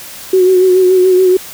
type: tone with vibrato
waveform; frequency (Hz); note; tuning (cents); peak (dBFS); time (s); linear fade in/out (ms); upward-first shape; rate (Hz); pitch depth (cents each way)
sine; 370; F#4; 0; -5; 0.33-1.37; 5; sine; 7; 36
effects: white hiss -30 dBFS RMS until 1.53 s